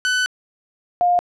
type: tone pair in turn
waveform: sawtooth / sine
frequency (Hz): 1500 / 707.9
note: F#6 / F5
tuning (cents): +23 / +23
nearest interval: octave + minor second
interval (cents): 1300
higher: first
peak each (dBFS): -13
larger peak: neither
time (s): 0.05-0.26 / 1.01-1.19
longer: first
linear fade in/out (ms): 0
effects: low-pass 7000 Hz 12 dB/octave